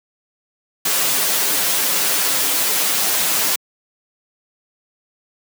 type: noise with comb filter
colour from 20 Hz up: white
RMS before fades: -18 dBFS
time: 0.85-3.56 s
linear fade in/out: 5 ms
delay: 8.4 ms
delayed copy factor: -0.95
effects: high-pass 200 Hz 12 dB/octave